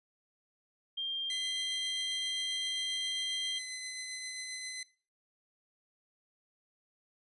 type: tone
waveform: sine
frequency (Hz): 3191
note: G7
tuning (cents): +30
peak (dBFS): -33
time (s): 0.97-3.59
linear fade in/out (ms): 10
type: tone with tremolo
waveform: 15% pulse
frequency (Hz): 2032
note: B6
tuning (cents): +49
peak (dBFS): -32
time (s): 1.3-4.83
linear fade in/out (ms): 2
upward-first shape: triangle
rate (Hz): 7.5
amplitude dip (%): 30
effects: noise-tail reverb RT60 0.4 s tail -20 dB re dry + resampled to 24000 Hz